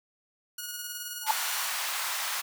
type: tone with tremolo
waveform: 5% pulse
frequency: 1449 Hz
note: F#6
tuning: 37 cents flat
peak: -23 dBFS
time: 0.58-1.69 s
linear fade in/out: 5 ms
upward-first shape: square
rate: 19 Hz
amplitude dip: 30%
type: tone with exponential growth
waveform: sine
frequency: 880 Hz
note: A5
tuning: in tune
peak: -17 dBFS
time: 1.22-1.31 s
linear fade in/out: 2 ms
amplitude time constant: 18 ms
type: high-pass noise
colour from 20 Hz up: pink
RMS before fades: -32 dBFS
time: 1.26-2.42 s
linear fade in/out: 20 ms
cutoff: 890 Hz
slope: 24 dB/octave
effects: none